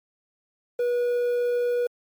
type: tone with quantisation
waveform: triangle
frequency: 485.1 Hz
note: B4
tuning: 31 cents flat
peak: -19 dBFS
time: 0.79-1.87 s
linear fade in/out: 5 ms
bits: 8
effects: MP3 64 kbps